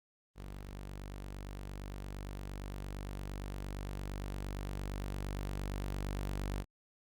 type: tone with level ramp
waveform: sawtooth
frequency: 48.71 Hz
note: G1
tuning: 10 cents flat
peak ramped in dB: -40 to -31 dBFS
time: 0.35-6.65 s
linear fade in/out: 50 ms
effects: Opus 32 kbps